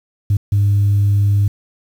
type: tone bursts at uneven times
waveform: sine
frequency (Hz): 101.2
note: G#2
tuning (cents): -44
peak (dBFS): -9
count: 2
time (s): 0.3-0.37 / 0.52-1.48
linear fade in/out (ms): 5
effects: tanh soft clip ceiling -8 dBFS + 7-bit